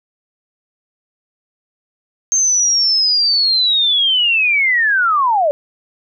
sine linear sweep, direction down, 6380 to 558 Hz, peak -11 dBFS, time 2.32-5.51 s, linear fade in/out 0 ms, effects none

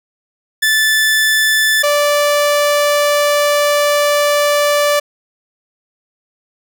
sawtooth tone pair in turn, 1750 / 584 Hz, A6 / D5, -10 / -10 cents, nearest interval octave + perfect fifth, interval 1900 cents, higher first, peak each -7 dBFS, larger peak neither, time 0.62-1.83 / 1.83-5 s, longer second, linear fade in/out 10 ms, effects none

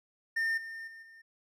triangle tone with level steps, 1812 Hz, A#6, 50 cents flat, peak -26 / -38 / -45 / -50 dBFS, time 0.36-1.22 s, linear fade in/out 10 ms, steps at 0.57 / 0.87 / 1.02 s, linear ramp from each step 10 ms, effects none

